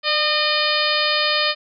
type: harmonic tone with a mistuned harmonic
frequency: 609 Hz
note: D#5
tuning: 37 cents flat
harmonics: 1 / 2 / 3 / 4 / 5 / 6 / 7 / 8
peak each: -25 / -25 / -25 / -25 / -25 / -25 / -25 / -25 dBFS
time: 0.03-1.55 s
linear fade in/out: 50 ms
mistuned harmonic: 1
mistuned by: -30 cents
effects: none